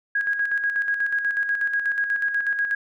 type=tone with tremolo; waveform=sine; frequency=1644 Hz; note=G#6; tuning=18 cents flat; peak=-19 dBFS; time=0.15-2.75 s; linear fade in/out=5 ms; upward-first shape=square; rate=8.2 Hz; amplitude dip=50%; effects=none